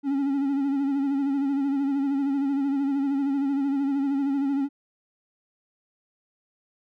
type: tone with vibrato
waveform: triangle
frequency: 277.2 Hz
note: C#4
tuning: in tune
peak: -20 dBFS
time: 0.03-4.69 s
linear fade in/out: 50 ms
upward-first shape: sine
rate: 13 Hz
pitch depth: 52 cents each way
effects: none